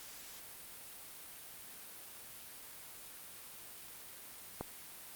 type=click; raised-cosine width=1 ms; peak=-24 dBFS; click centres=4.61 s; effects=white hiss -51 dBFS RMS until 5.15 s + Opus 48 kbps